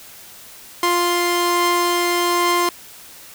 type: tone pair together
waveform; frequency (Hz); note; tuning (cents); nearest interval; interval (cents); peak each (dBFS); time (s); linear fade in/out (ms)
sawtooth; 350 / 1048.8; F4 / C6; +4 / +4; octave + perfect fifth; 1900; -15; 0.83-2.69; 2
effects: white hiss -41 dBFS RMS until 3.34 s